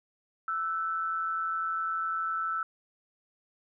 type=tone pair together; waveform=sine; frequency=1326.1 / 1498 Hz; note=E6 / F#6; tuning=+10 / +21 cents; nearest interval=major second; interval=211 cents; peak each=-29 / -37 dBFS; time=0.48-2.63 s; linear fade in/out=2 ms; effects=none